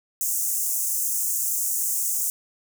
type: high-pass noise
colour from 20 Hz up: pink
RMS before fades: -25 dBFS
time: 0.21-2.3 s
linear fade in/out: 0 ms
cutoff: 6500 Hz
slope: 48 dB/octave
effects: none